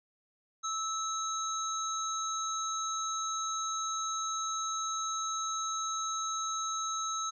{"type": "tone cluster", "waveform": "sine", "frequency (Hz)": [1302, 3900, 6430], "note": ["E6", "B7", "G8"], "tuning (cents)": [-22, -23, 43], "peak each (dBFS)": [-34, -40, -37], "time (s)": [0.63, 7.31], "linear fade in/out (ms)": 20, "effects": []}